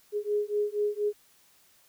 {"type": "beating tone pair", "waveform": "sine", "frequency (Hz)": [413.8, 418], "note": ["G#4", "G#4"], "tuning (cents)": [-6, 11], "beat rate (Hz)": 4.2, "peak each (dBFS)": -29, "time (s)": [0.12, 1.13], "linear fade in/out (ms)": 50, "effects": ["white hiss -62 dBFS RMS until 1.88 s"]}